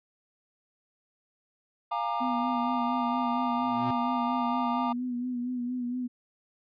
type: chord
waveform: triangle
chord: Bb dominant seventh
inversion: second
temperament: equal with one note detuned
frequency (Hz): 698.5 / 830.6 / 932.3 / 1196.6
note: F5 / Ab5 / Bb5 / D6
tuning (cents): 0 / 0 / 0 / +32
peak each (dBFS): -32 / -33 / -30 / -31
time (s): 1.91-4.93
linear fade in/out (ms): 10
type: tone with vibrato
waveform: sine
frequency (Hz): 246.9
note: B3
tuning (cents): 0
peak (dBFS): -29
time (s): 2.2-6.08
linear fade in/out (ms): 20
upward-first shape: sine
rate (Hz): 4.3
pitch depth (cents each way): 41
type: tone with exponential growth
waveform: square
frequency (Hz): 122.3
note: B2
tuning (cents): -16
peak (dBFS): -32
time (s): 3.48-3.91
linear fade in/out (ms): 5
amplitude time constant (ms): 93
effects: resampled to 11025 Hz